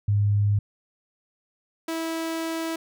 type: tone pair in turn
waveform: sine / sawtooth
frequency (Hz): 102.6 / 326.5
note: G#2 / E4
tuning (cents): -21 / -17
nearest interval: octave + minor sixth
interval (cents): 2004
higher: second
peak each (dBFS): -18 / -23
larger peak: first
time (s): 0.08-0.59 / 1.88-2.76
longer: second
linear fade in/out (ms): 5
effects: none